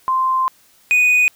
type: tone pair in turn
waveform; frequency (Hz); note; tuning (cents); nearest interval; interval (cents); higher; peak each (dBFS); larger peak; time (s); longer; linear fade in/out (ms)
sine / triangle; 1043 / 2481; C6 / D#7; -6 / -6; octave + minor third; 1500; second; -14 / -9; second; 0.08-0.48 / 0.91-1.28; first; 0
effects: white hiss -53 dBFS RMS until 1.35 s